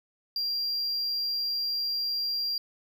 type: tone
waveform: triangle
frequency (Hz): 4759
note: D8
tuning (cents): +22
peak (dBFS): -26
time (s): 0.36-2.58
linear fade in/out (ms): 2
effects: none